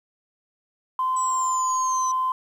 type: tone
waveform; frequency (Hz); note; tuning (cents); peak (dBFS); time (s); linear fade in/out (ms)
sine; 1032; C6; -24; -20; 0.99-2.32; 2
type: linear sweep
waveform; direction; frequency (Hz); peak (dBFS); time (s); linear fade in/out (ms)
sine; down; 7902 to 5920; -28; 1.16-2.12; 10
effects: tanh soft clip ceiling -15 dBFS + 9-bit